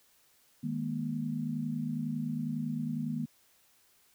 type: chord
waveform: sine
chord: D# suspended fourth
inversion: none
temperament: equal with one note detuned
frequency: 155.56 / 207.7 / 237.6 Hz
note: D#3 / G#3 / A#3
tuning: 0 / 0 / +33 cents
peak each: -36 / -38 / -34 dBFS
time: 0.63-3.26 s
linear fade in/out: 10 ms
effects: white hiss -66 dBFS RMS until 4.14 s